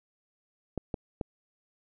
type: clicks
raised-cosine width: 2 ms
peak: -18 dBFS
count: 3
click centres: 0.777 / 0.942 / 1.212 s
effects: none